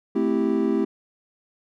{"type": "chord", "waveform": "triangle", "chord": "A minor seventh", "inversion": "none", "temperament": "equal", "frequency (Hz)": [220, 261.6, 329.6, 392], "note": ["A3", "C4", "E4", "G4"], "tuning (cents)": [0, 0, 0, 0], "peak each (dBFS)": -23, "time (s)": [0.15, 0.85], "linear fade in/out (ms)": 10, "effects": []}